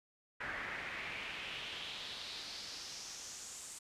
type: noise with band-pass filter sweep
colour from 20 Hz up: brown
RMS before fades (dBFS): -45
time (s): 0.4-3.79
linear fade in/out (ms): 10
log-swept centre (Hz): 1700 to 8100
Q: 3.2
effects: resampled to 32000 Hz